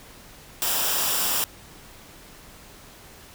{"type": "noise with comb filter", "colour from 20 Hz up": "white", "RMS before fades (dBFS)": -24, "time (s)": [0.62, 1.44], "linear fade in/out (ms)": 0, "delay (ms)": 0.47, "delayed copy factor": -0.5, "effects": ["pink hiss -47 dBFS RMS until 3.34 s"]}